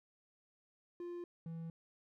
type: tone pair in turn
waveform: triangle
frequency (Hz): 349.1 / 164.75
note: F4 / E3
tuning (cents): -1 / -1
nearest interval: octave + minor second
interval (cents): 1300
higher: first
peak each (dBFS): -40 / -40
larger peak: neither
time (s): 1-1.24 / 1.46-1.7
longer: neither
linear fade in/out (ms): 2
effects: none